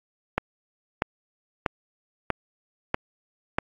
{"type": "click train", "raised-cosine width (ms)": 0.5, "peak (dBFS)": -7, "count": 6, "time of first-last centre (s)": [0.38, 3.585], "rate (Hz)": 1.56, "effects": ["AAC 48 kbps"]}